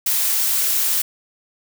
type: noise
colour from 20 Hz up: blue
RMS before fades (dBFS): -19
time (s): 0.06-1.02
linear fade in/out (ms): 5
effects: none